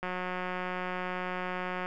click train, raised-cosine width 0.5 ms, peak -20 dBFS, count 334, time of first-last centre 0.03-1.86 s, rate 182 Hz, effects none

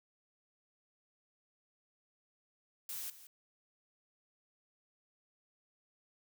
blue noise with echo, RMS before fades -42 dBFS, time 2.89-3.1 s, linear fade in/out 2 ms, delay 170 ms, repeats 1, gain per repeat -14 dB, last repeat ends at 3.27 s, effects none

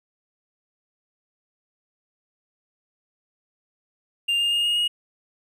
triangle tone with pitch steps, 2799 / 2818 / 2838 / 2858 / 2878 Hz, F7 / F7 / F7 / F7 / F#7, +3 / +15 / +27 / +39 / -49 cents, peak -18 dBFS, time 4.28-4.88 s, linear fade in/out 10 ms, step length 120 ms, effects none

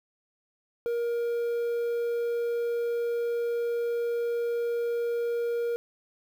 triangle tone with quantisation, 471.5 Hz, A#4, 20 cents sharp, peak -24 dBFS, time 0.86-5.76 s, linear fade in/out 0 ms, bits 9, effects none

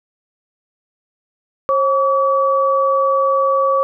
sine tone pair together, 539 / 1142.1 Hz, C#5 / D6, -49 / -49 cents, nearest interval octave + minor second, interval 1300 cents, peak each -15 dBFS, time 1.69-3.83 s, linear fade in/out 0 ms, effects none

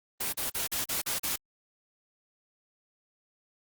white noise bursts, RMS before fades -31 dBFS, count 7, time 0.2-1.362 s, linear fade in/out 10 ms, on 130 ms, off 42 ms, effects Opus 24 kbps

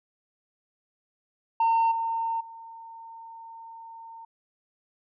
sine tone with level steps, 911 Hz, A#5, 40 cents flat, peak -17 / -25 / -41 dBFS, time 1.6-4.25 s, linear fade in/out 5 ms, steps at 1.91 / 2.4 s, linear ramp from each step 10 ms, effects tanh soft clip ceiling -18 dBFS

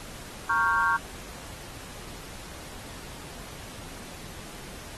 sine chord, G half-diminished seventh, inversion first, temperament equal, 932.3 / 1108.7 / 1396.9 / 1568 Hz, Bb5 / Db6 / F6 / G6, 0 / 0 / 0 / 0 cents, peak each -28 / -26 / -27 / -27 dBFS, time 0.49-0.97 s, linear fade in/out 10 ms, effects pink hiss -43 dBFS RMS until 4.97 s + AAC 32 kbps

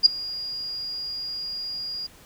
sine tone with ADSR envelope, 4843 Hz, D#8, 48 cents flat, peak -7 dBFS, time 0.03-2.07 s, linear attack 29 ms, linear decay 7 ms, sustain -22 dB, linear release 10 ms, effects pink hiss -51 dBFS RMS until 2.25 s

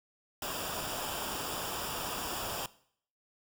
pink noise with comb filter, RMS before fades -37 dBFS, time 0.42-2.66 s, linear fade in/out 2 ms, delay 0.48 ms, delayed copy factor -0.7, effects noise-tail reverb RT60 0.6 s tail -19 dB re dry

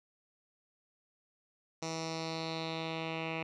10% pulse tone with low-pass filter sweep, 162.1 Hz, E3, 29 cents flat, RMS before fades -38 dBFS, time 1.82-3.43 s, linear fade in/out 5 ms, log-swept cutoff 6000 to 2600 Hz, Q 3.6, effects none

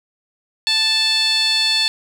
15% pulse tone with band-pass filter, 880 Hz, A5, in tune, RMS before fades -17 dBFS, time 0.67-1.88 s, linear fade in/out 0 ms, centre 4400 Hz, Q 4.2, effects none

